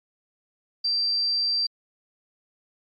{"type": "tone", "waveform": "sine", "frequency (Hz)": 4699, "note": "D8", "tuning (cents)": 0, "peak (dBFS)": -21, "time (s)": [0.84, 1.67], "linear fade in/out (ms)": 10, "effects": ["MP3 32 kbps"]}